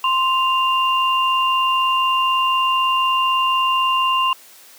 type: tone pair together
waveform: sine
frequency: 1046 / 2792 Hz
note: C6 / F7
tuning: -1 / -1 cents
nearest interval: octave + perfect fourth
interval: 1700 cents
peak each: -16 / -20 dBFS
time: 0.04-4.33 s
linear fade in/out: 2 ms
effects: white hiss -45 dBFS RMS until 4.78 s + high-pass 300 Hz 12 dB/octave